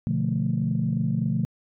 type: chord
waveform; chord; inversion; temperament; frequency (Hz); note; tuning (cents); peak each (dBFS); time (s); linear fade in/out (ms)
sine; B half-diminished seventh; none; equal; 123.47 / 146.83 / 174.61 / 220; B2 / D3 / F3 / A3; 0 / 0 / 0 / 0; -27; 0.07-1.45; 0
effects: tanh soft clip ceiling -13 dBFS